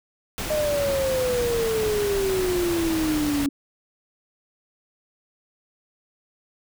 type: noise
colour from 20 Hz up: pink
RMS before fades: -30 dBFS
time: 0.38-3.46 s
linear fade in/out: 0 ms
type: exponential sweep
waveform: sine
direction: down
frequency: 617 to 278.6 Hz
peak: -21 dBFS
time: 0.5-3.49 s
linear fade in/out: 5 ms
effects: none